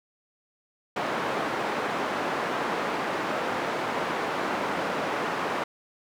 white band-pass noise, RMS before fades -29 dBFS, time 0.96-5.64 s, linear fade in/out 5 ms, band 220 to 1200 Hz, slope 12 dB/octave, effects none

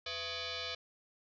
sine tone with frequency modulation, 501 Hz, B4, 25 cents sharp, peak -37 dBFS, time 0.06-0.75 s, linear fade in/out 5 ms, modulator 585 Hz, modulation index 7.4, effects none

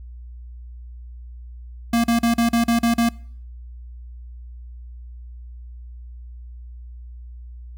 square tone bursts, 233.1 Hz, A#3, in tune, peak -16 dBFS, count 8, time 1.93-3.09 s, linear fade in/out 5 ms, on 110 ms, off 40 ms, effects noise-tail reverb RT60 0.6 s tail -24 dB re dry + added 60 Hz sine -35 dBFS peak until 7.77 s

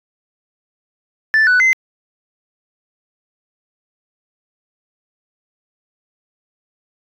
sine tone with pitch steps, 1759 / 1488 / 2063 Hz, A6 / F#6 / C7, -1 / +9 / -25 cents, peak -7 dBFS, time 1.34-1.73 s, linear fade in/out 0 ms, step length 130 ms, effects tanh soft clip ceiling -8 dBFS

